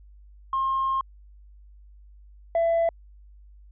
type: tone pair in turn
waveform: sine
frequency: 1068 / 668.7 Hz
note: C6 / E5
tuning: +35 / +25 cents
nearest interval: minor sixth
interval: 810 cents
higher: first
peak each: -21 / -17 dBFS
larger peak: second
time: 0.53-1.01 / 2.55-2.89 s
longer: first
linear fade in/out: 2 ms
effects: tanh soft clip ceiling -18 dBFS + added 50 Hz sine -47 dBFS peak until 3.71 s